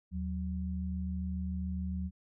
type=tone pair together; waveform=sine; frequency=77.78 / 184.88 Hz; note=D#2 / F#3; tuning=0 / -1 cents; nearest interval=octave + minor third; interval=1499 cents; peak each=-35 / -36 dBFS; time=0.11-2.11 s; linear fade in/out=50 ms; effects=none